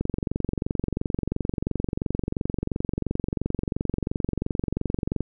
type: click train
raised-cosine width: 3 ms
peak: -12 dBFS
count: 120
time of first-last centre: 0.01-5.207 s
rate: 22.9 Hz
effects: none